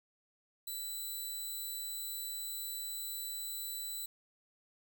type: tone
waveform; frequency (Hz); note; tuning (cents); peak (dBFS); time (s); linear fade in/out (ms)
5% pulse; 3986; B7; +15; -31; 0.67-4.06; 5
effects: none